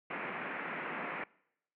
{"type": "band-pass noise", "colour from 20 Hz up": "white", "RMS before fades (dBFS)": -40, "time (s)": [0.1, 1.24], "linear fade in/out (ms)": 5, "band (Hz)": [150, 2400], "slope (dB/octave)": 48, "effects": ["noise-tail reverb RT60 0.8 s tail -24 dB re dry"]}